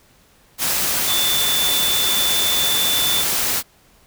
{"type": "tone in noise", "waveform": "sine", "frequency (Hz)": 3520, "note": "A7", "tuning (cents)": 0, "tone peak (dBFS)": -19, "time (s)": [1.06, 3.25], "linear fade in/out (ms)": 50, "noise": "white", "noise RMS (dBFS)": -20, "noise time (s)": [0.58, 3.63], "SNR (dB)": -2, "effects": ["pink hiss -54 dBFS RMS until 4.06 s"]}